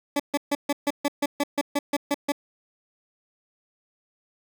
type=tone bursts; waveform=20% pulse; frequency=287 Hz; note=D4; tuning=40 cents flat; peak=-16 dBFS; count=13; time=0.16-2.321 s; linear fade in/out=5 ms; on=37 ms; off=140 ms; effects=none